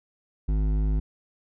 sine tone with hard clipping, 51.91 Hz, G#1, in tune, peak -23 dBFS, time 0.48-1 s, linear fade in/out 10 ms, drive 11 dB, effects none

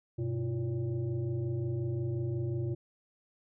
sine tone with frequency modulation, 124.8 Hz, B2, 19 cents sharp, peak -30 dBFS, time 0.18-2.75 s, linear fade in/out 10 ms, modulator 224 Hz, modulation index 0.97, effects none

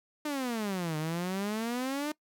sawtooth exponential two-way sweep, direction down then up, 306.4 to 151.8 to 306.4 Hz, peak -27 dBFS, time 0.25-2.12 s, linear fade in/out 5 ms, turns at 0.97 s, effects noise-tail reverb RT60 0.1 s tail -22 dB re dry

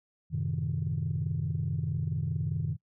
sine chord, F# diminished seventh, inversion none, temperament equal, 92.5 / 110 / 130.81 / 155.56 Hz, F#2 / A2 / C3 / Eb3, 0 / 0 / 0 / 0 cents, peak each -34 / -37 / -33 / -31 dBFS, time 0.3-2.77 s, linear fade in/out 50 ms, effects noise-tail reverb RT60 0.1 s tail -22 dB re dry + tanh soft clip ceiling -21 dBFS

